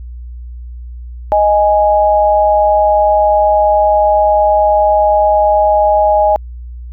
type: tone pair together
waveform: sine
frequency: 622.2 / 830.6 Hz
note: D#5 / G#5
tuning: 0 / 0 cents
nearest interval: perfect fourth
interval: 500 cents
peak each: -10 dBFS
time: 1.32-6.36 s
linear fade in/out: 0 ms
effects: added 60 Hz sine -25 dBFS peak until 6.92 s